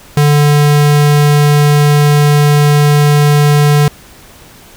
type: tone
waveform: square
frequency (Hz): 146.83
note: D3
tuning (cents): 0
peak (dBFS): -6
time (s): 0.17-3.88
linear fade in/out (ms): 2
effects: pink hiss -38 dBFS RMS until 4.76 s